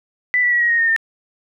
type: tone with pitch steps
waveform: sine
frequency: 1987 / 1956.3 / 1926 / 1896.2 / 1866.8 / 1837.9 / 1809.5 Hz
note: B6 / B6 / B6 / A#6 / A#6 / A#6 / A6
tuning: +10 / -17 / -44 / +29 / +2 / -25 / +48 cents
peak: -13 dBFS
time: 0.34-0.963 s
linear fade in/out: 0 ms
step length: 89 ms
effects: none